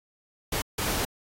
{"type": "noise bursts at uneven times", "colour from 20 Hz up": "pink", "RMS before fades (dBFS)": -29, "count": 2, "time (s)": [[0.52, 0.62], [0.78, 1.05]], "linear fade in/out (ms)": 5, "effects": ["AAC 48 kbps"]}